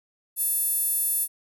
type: tone with high-pass filter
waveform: sawtooth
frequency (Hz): 880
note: A5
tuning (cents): 0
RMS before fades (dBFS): -25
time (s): 0.36-1.28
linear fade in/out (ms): 50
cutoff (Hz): 11000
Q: 8.8
effects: none